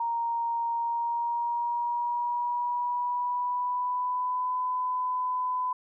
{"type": "tone with pitch glide", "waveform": "sine", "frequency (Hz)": [932.3, 1005], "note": ["A#5", "B5"], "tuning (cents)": [0, 30], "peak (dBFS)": -26, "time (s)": [0, 5.73], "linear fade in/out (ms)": 5, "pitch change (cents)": 130, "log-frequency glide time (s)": [0.74, 4.55], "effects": []}